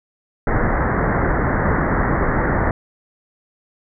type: low-pass noise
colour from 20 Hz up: pink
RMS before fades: -18 dBFS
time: 0.47-2.71 s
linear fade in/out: 2 ms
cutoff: 2000 Hz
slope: 96 dB/octave
effects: none